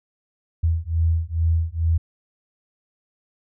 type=beating tone pair; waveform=sine; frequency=81.2 / 83.5 Hz; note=E2 / E2; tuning=-26 / +23 cents; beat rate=2.3 Hz; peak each=-21 dBFS; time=0.63-1.98 s; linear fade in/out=10 ms; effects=none